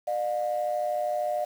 sine tone pair together, 602 / 715.1 Hz, D5 / F5, +43 / +41 cents, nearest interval minor third, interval 298 cents, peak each -27 / -28 dBFS, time 0.07-1.45 s, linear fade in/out 10 ms, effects tanh soft clip ceiling -18 dBFS + 8-bit

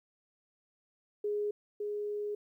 sine tone pair in turn, 415.3 / 415.3 Hz, G#4 / G#4, 0 / 0 cents, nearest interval unison, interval 0 cents, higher neither, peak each -30 / -33 dBFS, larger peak first, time 1.24-1.51 / 1.8-2.35 s, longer second, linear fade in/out 5 ms, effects 12-bit

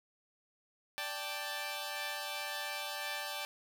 10% pulse chord, D suspended fourth, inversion none, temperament equal, 587.3 / 784 / 880 Hz, D5 / G5 / A5, 0 / 0 / 0 cents, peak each -34 dBFS, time 0.98-3.45 s, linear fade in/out 0 ms, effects none

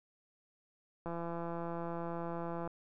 click train, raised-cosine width 1 ms, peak -27 dBFS, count 274, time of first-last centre 1.06-2.675 s, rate 169 Hz, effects none

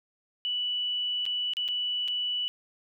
sine tone with dropouts, 2960 Hz, F#7, in tune, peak -27 dBFS, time 0.45-2.48 s, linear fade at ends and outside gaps 0 ms, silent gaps 1.254-1.263 / 1.535-1.569 / 1.68-1.686 / 2.078-2.083 s, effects none

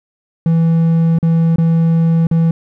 triangle tone with dropouts, 164.81 Hz, E3, in tune, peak -7 dBFS, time 0.46-2.51 s, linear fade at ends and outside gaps 2 ms, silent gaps 1.187-1.228 / 1.56-1.583 / 2.27-2.312 s, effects none

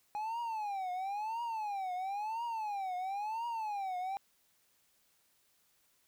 triangle tone with vibrato, 827 Hz, G#5, 8 cents flat, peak -33 dBFS, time 0.15-4.17 s, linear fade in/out 0 ms, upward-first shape triangle, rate 0.98 Hz, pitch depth 250 cents each way, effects white hiss -72 dBFS RMS until 6.07 s

